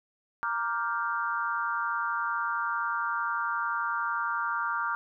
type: chord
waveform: sine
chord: G minor seventh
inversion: first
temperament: equal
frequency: 932.3 / 1174.7 / 1396.9 / 1568 Hz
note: Bb5 / D6 / F6 / G6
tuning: 0 / 0 / 0 / 0 cents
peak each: -34 / -32 / -31 / -37 dBFS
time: 0.43-4.95 s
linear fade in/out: 0 ms
effects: none